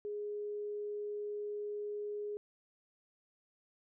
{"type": "tone", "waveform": "sine", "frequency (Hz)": 415.3, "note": "G#4", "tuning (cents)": 0, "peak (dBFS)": -37, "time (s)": [0.05, 2.37], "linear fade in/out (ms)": 0, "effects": []}